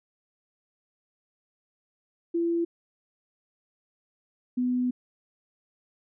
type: tone pair in turn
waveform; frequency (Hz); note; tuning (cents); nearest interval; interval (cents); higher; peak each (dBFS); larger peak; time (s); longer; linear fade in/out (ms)
sine; 338.3 / 249.2; E4 / B3; +45 / +16; perfect fourth; 529; first; -23; neither; 2.34-2.65 / 4.57-4.91; second; 10
effects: none